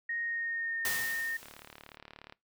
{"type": "tone with pitch glide", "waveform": "sine", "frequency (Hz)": [1864.7, 1831.6], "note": ["A#6", "A#6"], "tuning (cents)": [0, -31], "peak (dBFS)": -32, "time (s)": [0.09, 1.37], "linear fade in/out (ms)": 5, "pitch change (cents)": -31, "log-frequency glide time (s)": [0.23, 0.78]}
{"type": "noise with exponential decay", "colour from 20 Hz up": "white", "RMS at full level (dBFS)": -32, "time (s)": [0.85, 1.96], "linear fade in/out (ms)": 1, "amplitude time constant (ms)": 240}
{"type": "click train", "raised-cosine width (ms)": 0.3, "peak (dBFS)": -31, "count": 34, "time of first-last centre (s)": [1.43, 2.324], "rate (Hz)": 36.9}
{"effects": ["noise-tail reverb RT60 0.2 s tail -22 dB re dry"]}